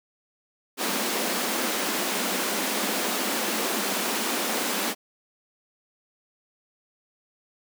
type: high-pass noise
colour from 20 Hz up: pink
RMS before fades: -27 dBFS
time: 0.77-4.95 s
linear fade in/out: 50 ms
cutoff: 190 Hz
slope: 96 dB/octave
effects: none

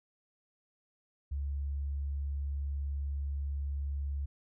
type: tone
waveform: sine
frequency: 70.4 Hz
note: C#2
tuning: 27 cents sharp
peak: -32 dBFS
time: 1.31-4.26 s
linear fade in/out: 10 ms
effects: none

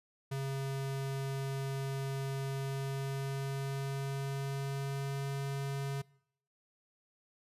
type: tone with pitch glide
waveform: square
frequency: 136.1 to 138.24 Hz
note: C#3 to C#3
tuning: -31 to -4 cents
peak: -35 dBFS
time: 0.31-6.02 s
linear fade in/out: 10 ms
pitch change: +27 cents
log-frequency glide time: 2.45-5.29 s
effects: noise-tail reverb RT60 0.7 s tail -23 dB re dry + resampled to 32000 Hz

